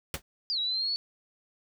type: noise with exponential decay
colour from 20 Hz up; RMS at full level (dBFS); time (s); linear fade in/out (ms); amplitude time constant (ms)
pink; -27; 0.14-0.22; 2; 16
type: exponential two-way sweep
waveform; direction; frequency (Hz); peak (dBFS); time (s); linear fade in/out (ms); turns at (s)
sine; down then up; 5000 to 3829 to 4483; -27; 0.5-0.96; 0; 0.59
effects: none